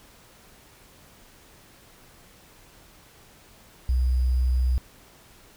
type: tone with sample-and-hold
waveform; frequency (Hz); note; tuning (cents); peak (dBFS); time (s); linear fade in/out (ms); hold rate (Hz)
sine; 63; B1; +35; -19; 3.89-4.78; 0; 4900
effects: pink hiss -53 dBFS RMS until 5.56 s